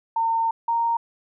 sine tone pair in turn, 910 / 928 Hz, A#5 / A#5, -42 / -8 cents, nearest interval unison, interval 34 cents, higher second, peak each -19 dBFS, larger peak neither, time 0.16-0.51 / 0.68-0.97 s, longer first, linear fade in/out 5 ms, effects none

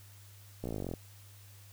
slowing click train, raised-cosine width 2 ms, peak -24 dBFS, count 16, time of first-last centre 0.64-0.938 s, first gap 16 ms, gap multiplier 1.03, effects added 100 Hz sine -53 dBFS peak until 1.72 s + white hiss -59 dBFS RMS until 1.72 s

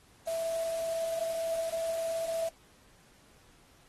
sine tone in noise, 659.3 Hz, E5, in tune, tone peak -30 dBFS, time 0.27-2.49 s, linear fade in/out 5 ms, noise white, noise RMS -45 dBFS, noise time 0.27-2.49 s, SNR +12 dB, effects pink hiss -62 dBFS RMS until 3.88 s + AAC 32 kbps

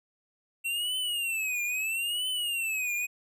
square tone with vibrato, 2706 Hz, E7, 45 cents sharp, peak -29 dBFS, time 0.64-3.07 s, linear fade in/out 20 ms, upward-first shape triangle, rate 0.76 Hz, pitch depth 210 cents each way, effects none

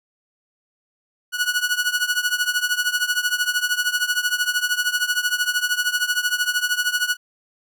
sawtooth tone with tremolo, 1466 Hz, F#6, 16 cents flat, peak -12 dBFS, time 1.32-7.17 s, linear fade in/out 50 ms, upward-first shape triangle, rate 13 Hz, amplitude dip 90%, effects none

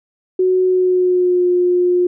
sine tone with pitch glide, 370 to 357.2 Hz, F#4 to F4, 0 to +39 cents, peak -11 dBFS, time 0.39-2.07 s, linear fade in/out 5 ms, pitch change -61 cents, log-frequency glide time 0.65-1.47 s, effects none

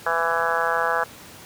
harmonic tone, 166.6 Hz, E3, 19 cents sharp, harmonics 3 / 4 / 5 / 6 / 7 / 8 / 9 / 10, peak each -28 / -28 / -28 / -28 / -28 / -28 / -28 / -28 dBFS, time 0.06-1.04 s, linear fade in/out 5 ms, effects pink hiss -43 dBFS RMS until 1.45 s + high-pass 100 Hz 12 dB/octave

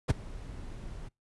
brown noise with ADSR envelope, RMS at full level -19 dBFS, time 0.08-1.09 s, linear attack 21 ms, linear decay 17 ms, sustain -23 dB, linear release 14 ms, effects noise-tail reverb RT60 0.2 s tail -25 dB re dry + resampled to 24000 Hz

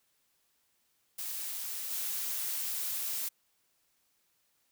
blue noise with level steps, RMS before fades -38 / -35 dBFS, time 1.18-3.29 s, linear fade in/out 10 ms, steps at 1.9 s, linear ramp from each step 20 ms, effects white hiss -74 dBFS RMS until 4.71 s

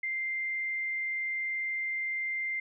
sine tone, 2093 Hz, C7, in tune, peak -30 dBFS, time 0.03-2.6 s, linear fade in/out 5 ms, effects none

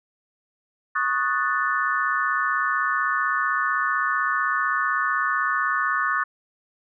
sine chord, D# half-diminished seventh, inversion third, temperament equal, 1108.7 / 1244.5 / 1480 / 1760 Hz, C#6 / D#6 / F#6 / A6, 0 / 0 / 0 / 0 cents, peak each -26 dBFS, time 0.95-6.24 s, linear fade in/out 10 ms, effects none

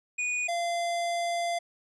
square tone pair in turn, 2464 / 688.2 Hz, D#7 / F5, -17 / -26 cents, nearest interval octave + minor seventh, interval 2209 cents, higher first, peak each -28 dBFS, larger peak neither, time 0.18-0.48 / 0.48-1.59 s, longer second, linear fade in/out 10 ms, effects resampled to 22050 Hz

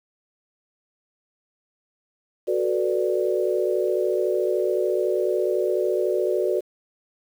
sine chord, B minor seventh, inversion second, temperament equal, 370 / 440 / 493.9 / 587.3 Hz, F#4 / A4 / B4 / D5, 0 / 0 / 0 / 0 cents, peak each -23 / -27 / -27 / -26 dBFS, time 2.47-6.61 s, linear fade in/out 20 ms, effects 8-bit

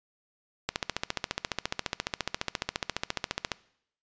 click train, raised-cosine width 0.2 ms, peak -10 dBFS, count 42, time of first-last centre 0.69-3.518 s, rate 14.5 Hz, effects noise-tail reverb RT60 0.7 s tail -21 dB re dry + resampled to 16000 Hz

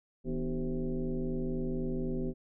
sine tone with frequency modulation, 110 Hz, A2, in tune, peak -30 dBFS, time 0.24-2.34 s, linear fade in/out 50 ms, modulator 136 Hz, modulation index 2.3, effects none

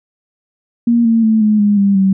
sine tone with pitch steps, 235.3 / 227.5 / 220.1 / 212.8 / 205.8 / 199.01 / 192.45 Hz, A#3 / A#3 / A3 / G#3 / G#3 / G3 / G3, +16 / -42 / +1 / +42 / -16 / +26 / -32 cents, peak -8 dBFS, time 0.87-2.13 s, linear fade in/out 5 ms, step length 180 ms, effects none

